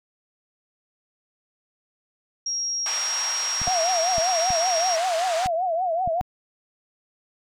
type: tone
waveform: sine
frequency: 5610 Hz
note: F8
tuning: 7 cents sharp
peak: -24 dBFS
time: 2.46-4.96 s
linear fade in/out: 5 ms
type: band-pass noise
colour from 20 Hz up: pink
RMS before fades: -32 dBFS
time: 2.86-5.47 s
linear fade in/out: 0 ms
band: 760 to 8000 Hz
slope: 24 dB/octave
type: clicks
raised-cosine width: 5 ms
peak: -21 dBFS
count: 7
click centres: 3.617 / 3.678 / 4.182 / 4.505 / 5.46 / 6.076 / 6.211 s
type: tone with vibrato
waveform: sine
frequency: 698.5 Hz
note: F5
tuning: in tune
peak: -21 dBFS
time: 3.67-6.21 s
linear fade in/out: 0 ms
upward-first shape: triangle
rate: 5.2 Hz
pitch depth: 170 cents each way
effects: none